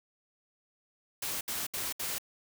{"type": "noise bursts", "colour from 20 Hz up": "white", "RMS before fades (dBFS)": -35, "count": 4, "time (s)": [1.22, 2.184], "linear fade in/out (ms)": 5, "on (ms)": 190, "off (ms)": 68, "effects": []}